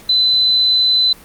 sine tone, 4022 Hz, B7, 31 cents sharp, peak -10 dBFS, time 0.09-1.13 s, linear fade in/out 5 ms, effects pink hiss -41 dBFS RMS until 1.24 s + Opus 48 kbps

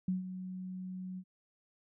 sine tone with ADSR envelope, 185 Hz, F#3, in tune, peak -28 dBFS, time 0.08-1.24 s, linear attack 4 ms, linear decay 140 ms, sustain -11 dB, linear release 60 ms, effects none

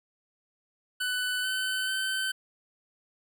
25% pulse tone with pitch steps, 1496 / 1519 / 1535 Hz, F#6 / F#6 / G6, +19 / +45 / -37 cents, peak -24 dBFS, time 1-2.32 s, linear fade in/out 10 ms, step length 440 ms, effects none

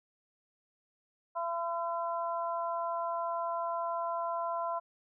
harmonic tone, 338.2 Hz, E4, 44 cents sharp, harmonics 2 / 3 / 4, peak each -35 / -34 / -42 dBFS, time 1.35-4.8 s, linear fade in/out 20 ms, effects none

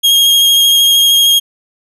40% pulse tone with vibrato, 3255 Hz, G#7, 36 cents flat, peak -5 dBFS, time 0.03-1.4 s, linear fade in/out 20 ms, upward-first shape sine, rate 13 Hz, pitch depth 15 cents each way, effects none

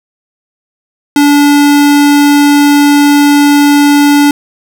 square tone, 288.7 Hz, D4, 30 cents flat, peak -4 dBFS, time 1.16-4.31 s, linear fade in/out 2 ms, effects none

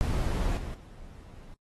brown noise with level steps, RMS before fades -28 / -36 / -47 dBFS, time 0.01-1.54 s, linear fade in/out 0 ms, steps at 0.57 / 0.74 s, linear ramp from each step 2 ms, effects noise-tail reverb RT60 0.1 s tail -25 dB re dry + AAC 32 kbps

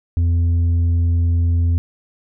sine tone with tanh clipping, 84.9 Hz, F2, 48 cents flat, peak -14 dBFS, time 0.17-1.78 s, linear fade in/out 0 ms, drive 4 dB, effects none

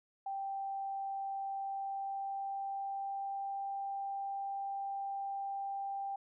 sine tone with pitch glide, 784 to 789.9 Hz, G5 to G5, 0 to +13 cents, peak -36 dBFS, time 0.26-6.16 s, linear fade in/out 5 ms, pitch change +13 cents, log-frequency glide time 1.5-3.74 s, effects none

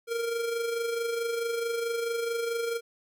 square tone with amplitude modulation, 464.9 Hz, A#4, 5 cents flat, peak -27 dBFS, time 0.07-2.81 s, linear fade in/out 50 ms, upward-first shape sine, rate 24.6 Hz, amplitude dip 45%, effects none

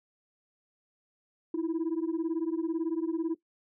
sine beating tone pair, 318.9 / 336.9 Hz, D#4 / E4, +43 / +38 cents, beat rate 18 Hz, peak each -29 dBFS, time 1.54-3.35 s, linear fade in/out 5 ms, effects noise-tail reverb RT60 0.1 s tail -17 dB re dry + tanh soft clip ceiling -25 dBFS

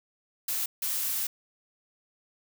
blue noise bursts at uneven times, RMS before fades -30 dBFS, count 2, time 0.48-0.66 / 0.82-1.27 s, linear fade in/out 5 ms, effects none

